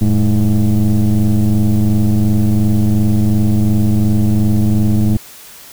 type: tone with frequency modulation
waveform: sine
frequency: 111.4 Hz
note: A2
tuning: 22 cents sharp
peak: -6 dBFS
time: 0.01-5.17 s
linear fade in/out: 5 ms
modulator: 100 Hz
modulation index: 1.4
effects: tanh soft clip ceiling -8 dBFS + white hiss -37 dBFS RMS until 5.72 s